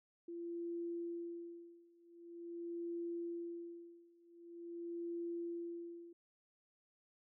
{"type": "tone with tremolo", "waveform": "sine", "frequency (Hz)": 341.4, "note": "F4", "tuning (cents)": -39, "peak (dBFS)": -39, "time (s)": [0.28, 6.13], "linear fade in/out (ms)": 5, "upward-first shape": "sine", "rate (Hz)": 0.45, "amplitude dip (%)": 95, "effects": []}